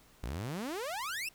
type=exponential sweep; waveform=sawtooth; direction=up; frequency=51.91 to 2794 Hz; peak=-32 dBFS; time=0.23-1.29 s; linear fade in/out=5 ms; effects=pink hiss -62 dBFS RMS until 1.34 s